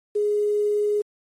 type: tone with quantisation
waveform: sine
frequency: 416.2 Hz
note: G#4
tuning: 4 cents sharp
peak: -19 dBFS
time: 0.15-1.02 s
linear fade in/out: 10 ms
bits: 8
effects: AAC 32 kbps